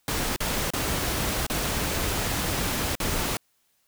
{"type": "noise with dropouts", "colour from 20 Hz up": "pink", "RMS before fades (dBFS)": -27, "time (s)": [0.08, 3.37], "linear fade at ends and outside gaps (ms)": 1, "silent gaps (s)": [[0.362, 0.404], [0.704, 0.735], [1.466, 1.499], [2.953, 3.001]], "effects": ["white hiss -69 dBFS RMS until 3.87 s"]}